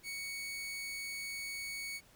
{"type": "tone", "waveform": "sawtooth", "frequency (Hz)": 2228, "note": "C#7", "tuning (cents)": 8, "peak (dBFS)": -36, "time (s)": [0.03, 2.01], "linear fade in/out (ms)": 50, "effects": ["pink hiss -63 dBFS RMS until 2.15 s"]}